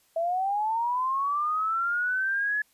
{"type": "linear sweep", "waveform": "sine", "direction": "up", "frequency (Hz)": [650, 1713], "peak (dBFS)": -24, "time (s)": [0.16, 2.62], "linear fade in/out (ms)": 5, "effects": ["white hiss -65 dBFS RMS until 2.73 s", "resampled to 32000 Hz"]}